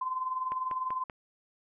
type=tone with tremolo; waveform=sine; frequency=1030 Hz; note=C6; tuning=28 cents flat; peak=-27 dBFS; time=0.01-1.04 s; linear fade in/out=5 ms; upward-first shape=triangle; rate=20 Hz; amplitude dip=70%
type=click train; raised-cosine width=0.5 ms; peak=-26 dBFS; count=4; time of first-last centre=0.52-1.098 s; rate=5.19 Hz
effects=none